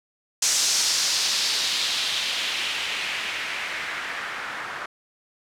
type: noise with low-pass filter sweep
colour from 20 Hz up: blue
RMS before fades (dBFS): -26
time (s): 0.42-4.86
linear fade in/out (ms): 5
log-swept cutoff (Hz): 6400 to 1400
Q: 1.9
effects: none